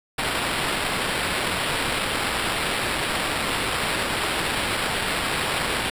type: noise with sample-and-hold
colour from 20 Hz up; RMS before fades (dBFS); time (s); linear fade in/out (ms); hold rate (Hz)
white; -25; 0.18-5.9; 5; 6300
effects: resampled to 32000 Hz